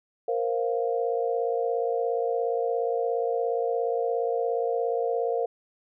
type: chord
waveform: sine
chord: Bb suspended second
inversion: none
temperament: equal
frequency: 466.2 / 523.3 / 698.5 Hz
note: Bb4 / C5 / F5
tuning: 0 / 0 / 0 cents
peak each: -26 / -30 / -30 dBFS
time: 0.28-5.46 s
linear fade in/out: 5 ms
effects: none